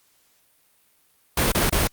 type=noise bursts; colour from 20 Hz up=pink; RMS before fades=-20 dBFS; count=3; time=1.37-1.874 s; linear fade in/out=5 ms; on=150 ms; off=27 ms; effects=white hiss -62 dBFS RMS until 1.92 s + Opus 48 kbps